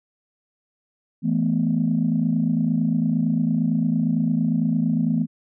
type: chord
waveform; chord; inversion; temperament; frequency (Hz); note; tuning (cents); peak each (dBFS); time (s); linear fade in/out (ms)
sine; E suspended fourth; none; equal with one note detuned; 164.81 / 218.1 / 246.9; E3 / A3 / B3; 0 / -15 / 0; -22; 1.22-5.27; 50
effects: tanh soft clip ceiling -10 dBFS